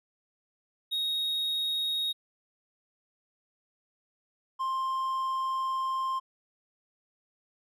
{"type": "tone pair in turn", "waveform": "triangle", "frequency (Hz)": [3755, 1053.7], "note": ["A#7", "C6"], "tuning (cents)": [12, 12], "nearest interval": "octave + minor seventh", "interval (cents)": 2200, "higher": "first", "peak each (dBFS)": -26, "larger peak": "neither", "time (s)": [[0.91, 2.13], [4.59, 6.2]], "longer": "second", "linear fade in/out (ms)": 20, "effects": []}